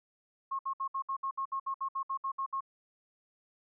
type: tone bursts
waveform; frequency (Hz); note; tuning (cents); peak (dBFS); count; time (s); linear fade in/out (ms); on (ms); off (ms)
sine; 1082; C#6; -42; -31; 15; 0.51-2.607; 10; 81; 63
effects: none